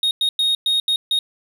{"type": "tone bursts at uneven times", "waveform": "triangle", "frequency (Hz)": 3729, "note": "A#7", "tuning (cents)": 0, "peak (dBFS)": -14, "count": 6, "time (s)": [[0.03, 0.11], [0.21, 0.29], [0.39, 0.55], [0.66, 0.8], [0.88, 0.96], [1.11, 1.19]], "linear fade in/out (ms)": 2, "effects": []}